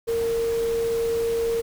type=tone in noise; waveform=sine; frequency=461 Hz; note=A#4; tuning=19 cents flat; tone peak=-21 dBFS; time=0.07-1.62 s; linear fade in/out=20 ms; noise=pink; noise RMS=-37 dBFS; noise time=0.07-1.62 s; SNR=+13 dB; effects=none